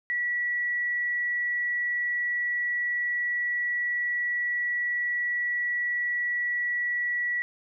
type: tone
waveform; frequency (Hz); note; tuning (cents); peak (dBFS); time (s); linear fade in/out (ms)
sine; 1941; B6; -31; -25; 0.1-7.42; 0
effects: none